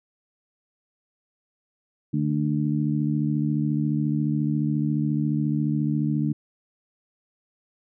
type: harmonic tone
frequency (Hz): 74.3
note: D2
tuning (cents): +21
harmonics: 2 / 3 / 4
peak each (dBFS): -24 / -26 / -27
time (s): 2.13-6.33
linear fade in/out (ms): 10
effects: none